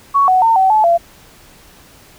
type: tone with pitch steps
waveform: sine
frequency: 1116 / 744 / 907 / 762 / 863 / 682 Hz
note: C#6 / F#5 / A#5 / G5 / A5 / F5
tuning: +11 / +9 / -48 / -49 / -34 / -41 cents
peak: -8 dBFS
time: 0.14-0.98 s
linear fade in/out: 20 ms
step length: 140 ms
effects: pink hiss -44 dBFS RMS until 2.18 s